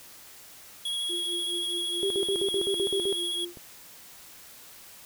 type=tone with vibrato; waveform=square; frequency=3322 Hz; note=G#7; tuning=in tune; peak=-29 dBFS; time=0.85-3.45 s; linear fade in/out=5 ms; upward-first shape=square; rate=13 Hz; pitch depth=10 cents each way
type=tone with tremolo; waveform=sine; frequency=349.2 Hz; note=F4; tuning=in tune; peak=-33 dBFS; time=1.09-3.55 s; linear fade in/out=10 ms; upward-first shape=triangle; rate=4.8 Hz; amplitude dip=95%
type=tone bursts; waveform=sine; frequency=392 Hz; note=G4; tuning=in tune; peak=-25 dBFS; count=9; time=2.03-3.127 s; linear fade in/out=0 ms; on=73 ms; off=55 ms
type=click; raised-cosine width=2 ms; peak=-32 dBFS; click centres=3.572 s
effects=white hiss -49 dBFS RMS until 5.05 s